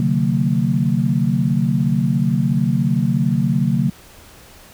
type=tone cluster; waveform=sine; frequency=132.2 / 149.3 / 183 / 226.2 Hz; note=C3 / D3 / F#3 / A3; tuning=+18 / +29 / -19 / +48 cents; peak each=-20 dBFS; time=0-3.9 s; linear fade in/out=2 ms; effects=pink hiss -44 dBFS RMS until 4.73 s